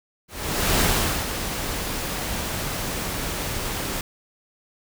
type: noise with ADSR envelope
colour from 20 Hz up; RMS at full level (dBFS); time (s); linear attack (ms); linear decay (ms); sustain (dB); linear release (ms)
pink; -19; 0.28-4.01; 520; 460; -9; 3
effects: none